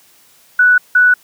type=tone pair in turn; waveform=sine; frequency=1480 / 1480 Hz; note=F#6 / F#6; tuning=0 / 0 cents; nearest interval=unison; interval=0 cents; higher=neither; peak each=-6 dBFS; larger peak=neither; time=0.59-0.78 / 0.95-1.14 s; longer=neither; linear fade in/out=5 ms; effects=white hiss -49 dBFS RMS until 1.23 s + high-pass 100 Hz 12 dB/octave